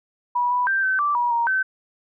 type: tone with pitch steps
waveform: sine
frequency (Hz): 974 / 986 / 1572 / 1534 / 1168 / 963 / 937 / 1535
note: B5 / B5 / G6 / G6 / D6 / B5 / A#5 / G6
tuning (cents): -24 / -3 / +4 / -38 / -10 / -44 / +9 / -37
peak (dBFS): -18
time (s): 0.35-1.63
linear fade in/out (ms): 10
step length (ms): 160
effects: none